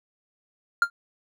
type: tone with exponential decay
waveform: triangle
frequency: 1396.9 Hz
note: F6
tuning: in tune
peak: -10 dBFS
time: 0.82-0.9 s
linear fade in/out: 2 ms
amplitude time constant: 16 ms
effects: none